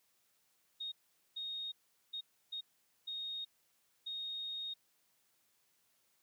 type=tone bursts at uneven times; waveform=sine; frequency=3722 Hz; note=A#7; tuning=3 cents flat; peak=-39 dBFS; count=6; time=0.8-0.92 / 1.36-1.72 / 2.13-2.21 / 2.52-2.61 / 3.07-3.45 / 4.06-4.74 s; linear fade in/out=10 ms; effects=white hiss -75 dBFS RMS until 6.22 s + high-pass 80 Hz 12 dB/octave